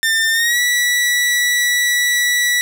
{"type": "tone with pitch glide", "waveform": "sawtooth", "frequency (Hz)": [1798, 1949.4], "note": ["A6", "B6"], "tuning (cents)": [37, -23], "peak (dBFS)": -10, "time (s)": [0.03, 2.61], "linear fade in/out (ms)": 0, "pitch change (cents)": 140, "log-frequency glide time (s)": [0.32, 0.59], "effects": []}